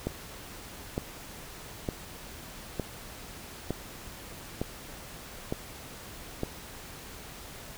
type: click train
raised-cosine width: 2 ms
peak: -16 dBFS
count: 8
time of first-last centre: 0.07-6.434 s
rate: 1.1 Hz
effects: pink hiss -45 dBFS RMS until 7.77 s